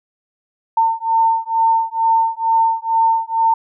sine beating tone pair, 903 / 905.2 Hz, A5 / A5, +45 / +49 cents, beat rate 2.2 Hz, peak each -16 dBFS, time 0.77-3.54 s, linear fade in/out 5 ms, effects none

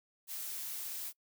blue noise, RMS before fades -41 dBFS, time 0.27-1.13 s, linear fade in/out 50 ms, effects noise-tail reverb RT60 0.1 s tail -24 dB re dry

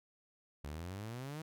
sawtooth exponential sweep, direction up, 69.3 to 162 Hz, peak -38 dBFS, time 0.64-1.42 s, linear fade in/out 5 ms, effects none

